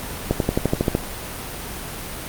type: accelerating click train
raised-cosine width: 2 ms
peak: -4 dBFS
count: 9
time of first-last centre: 0.31-0.951 s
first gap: 92 ms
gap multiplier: 0.96
effects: pink hiss -31 dBFS RMS until 2.28 s + Opus 32 kbps